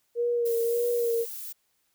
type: tone with vibrato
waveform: sine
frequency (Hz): 470.8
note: A#4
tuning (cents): +17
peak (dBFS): -23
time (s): 0.15-1.26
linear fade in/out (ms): 50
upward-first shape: sine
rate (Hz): 1.7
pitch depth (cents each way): 31
type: noise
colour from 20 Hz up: violet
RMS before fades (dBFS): -38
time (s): 0.45-1.53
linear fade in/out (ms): 10
effects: white hiss -72 dBFS RMS until 1.94 s